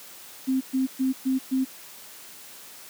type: tone bursts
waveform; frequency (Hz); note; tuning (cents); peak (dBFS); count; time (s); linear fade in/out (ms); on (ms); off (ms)
sine; 262.4; C4; +5; -20; 5; 0.47-1.65; 20; 140; 120
effects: white hiss -45 dBFS RMS until 2.89 s + high-pass 150 Hz 12 dB/octave